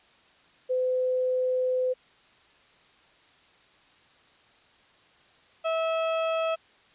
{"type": "tone pair in turn", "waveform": ["sine", "35% pulse"], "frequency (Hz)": [509, 650], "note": ["C5", "E5"], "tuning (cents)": [-48, -24], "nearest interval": "major third", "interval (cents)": 424, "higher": "second", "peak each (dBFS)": -23, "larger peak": "neither", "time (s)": [[0.69, 1.94], [5.64, 6.56]], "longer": "first", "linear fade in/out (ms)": 20, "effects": ["white hiss -59 dBFS RMS until 6.94 s", "resampled to 8000 Hz"]}